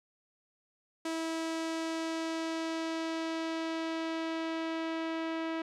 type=tone with low-pass filter sweep; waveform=sawtooth; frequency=325.2 Hz; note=E4; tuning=23 cents flat; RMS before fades=-35 dBFS; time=1.05-5.62 s; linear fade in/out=5 ms; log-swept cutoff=8400 to 2800 Hz; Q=0.94; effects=none